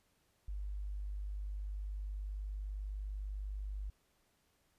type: tone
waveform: sine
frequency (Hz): 50.1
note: G1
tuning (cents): +38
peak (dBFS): -38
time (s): 0.48-3.9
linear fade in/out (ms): 5
effects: pink hiss -75 dBFS RMS until 4.78 s + resampled to 32000 Hz